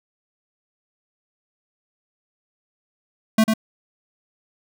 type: tone with echo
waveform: square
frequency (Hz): 220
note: A3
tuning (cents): 0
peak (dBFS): -13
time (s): 3.38-3.44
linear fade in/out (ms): 5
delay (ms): 98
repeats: 1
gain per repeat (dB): -4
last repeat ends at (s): 3.538
effects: none